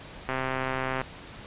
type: click train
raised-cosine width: 0.5 ms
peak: -14 dBFS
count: 96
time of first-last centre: 0.29-1.015 s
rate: 131 Hz
effects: pink hiss -44 dBFS RMS until 1.46 s + resampled to 8000 Hz